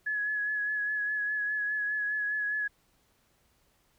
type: tone with vibrato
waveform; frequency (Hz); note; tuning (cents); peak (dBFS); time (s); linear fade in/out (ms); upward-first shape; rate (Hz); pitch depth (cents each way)
sine; 1692; G#6; +32; -28; 0.06-2.68; 10; sine; 4.9; 26
effects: pink hiss -69 dBFS RMS until 3.98 s